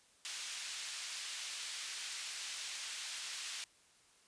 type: band-pass noise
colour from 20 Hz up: pink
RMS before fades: -44 dBFS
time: 0.25-3.64 s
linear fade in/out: 0 ms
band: 2600 to 8400 Hz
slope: 12 dB/octave
effects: white hiss -67 dBFS RMS until 4.27 s + resampled to 22050 Hz